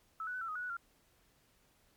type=tone with pitch steps; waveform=sine; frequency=1307 / 1478 / 1503 / 1343 / 1253 / 1464 / 1476 / 1384 Hz; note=E6 / F#6 / F#6 / E6 / D#6 / F#6 / F#6 / F6; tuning=-15 / -2 / +27 / +32 / +12 / -19 / -5 / -16 cents; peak=-37 dBFS; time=0.2-0.768 s; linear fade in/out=2 ms; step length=71 ms; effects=pink hiss -70 dBFS RMS until 1.96 s + MP3 96 kbps